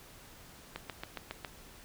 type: click train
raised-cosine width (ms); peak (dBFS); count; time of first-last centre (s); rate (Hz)
0.3; -22; 6; 0.76-1.448; 7.27
effects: pink hiss -54 dBFS RMS until 1.84 s